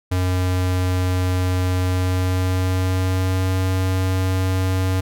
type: tone with pitch glide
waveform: square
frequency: 91.6 to 93.47 Hz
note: F#2 to F#2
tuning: -17 to +18 cents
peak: -18 dBFS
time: 0.11-5.01 s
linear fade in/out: 10 ms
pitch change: +35 cents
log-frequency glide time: 1.84-3.55 s
effects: none